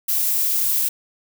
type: noise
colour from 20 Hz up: violet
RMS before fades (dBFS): -20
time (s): 0.08-0.89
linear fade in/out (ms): 10
effects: none